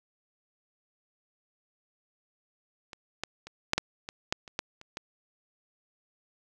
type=clicks; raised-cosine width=0.2 ms; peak=-25 / -14 / -26 / -6 / -8 / -20 / -9 / -28 / -12 / -30 / -19 dBFS; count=11; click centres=2.932 / 3.236 / 3.47 / 3.734 / 3.78 / 4.089 / 4.325 / 4.478 / 4.591 / 4.814 / 4.971 s; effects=none